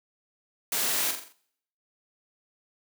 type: noise with echo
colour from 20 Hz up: white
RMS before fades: -28 dBFS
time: 0.72-1.11 s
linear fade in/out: 2 ms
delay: 43 ms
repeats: 5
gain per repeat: -6 dB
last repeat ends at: 1.325 s
effects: noise-tail reverb RT60 0.7 s tail -23 dB re dry + high-pass 200 Hz 12 dB/octave